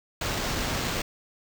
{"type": "noise with sample-and-hold", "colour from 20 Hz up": "pink", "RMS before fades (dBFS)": -29, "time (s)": [0.21, 1.02], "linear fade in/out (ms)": 5, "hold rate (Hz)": 11025, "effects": []}